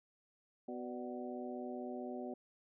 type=harmonic tone with a mistuned harmonic; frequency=124.4 Hz; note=B2; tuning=13 cents sharp; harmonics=2 / 3 / 4 / 5 / 6; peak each=-44 / -46 / -52 / -48 / -50 dBFS; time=0.68-2.34 s; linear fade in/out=5 ms; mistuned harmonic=5; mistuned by=-82 cents; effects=none